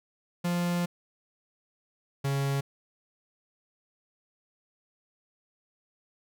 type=tone pair in turn; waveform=45% pulse; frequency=174.61 / 138.59 Hz; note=F3 / C#3; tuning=0 / 0 cents; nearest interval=major third; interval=400 cents; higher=first; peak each=-26 dBFS; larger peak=neither; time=0.44-0.86 / 2.24-2.61 s; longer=first; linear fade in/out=10 ms; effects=none